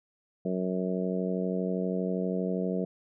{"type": "harmonic tone", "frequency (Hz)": 92.5, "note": "F#2", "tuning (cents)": 0, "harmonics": [2, 3, 4, 5, 6, 7], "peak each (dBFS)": [-30, -37, -36, -34, -39, -38], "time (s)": [0.45, 2.85], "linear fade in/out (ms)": 5, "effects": []}